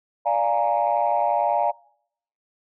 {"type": "chord", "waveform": "sine", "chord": "Bb dominant seventh", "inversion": "first", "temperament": "equal", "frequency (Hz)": [587.3, 698.5, 830.6, 932.3], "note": ["D5", "F5", "Ab5", "Bb5"], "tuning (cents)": [0, 0, 0, 0], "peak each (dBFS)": [-24, -22, -23, -24], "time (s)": [0.25, 1.72], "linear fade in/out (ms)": 20, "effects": ["noise-tail reverb RT60 0.7 s tail -25 dB re dry", "tanh soft clip ceiling -11 dBFS"]}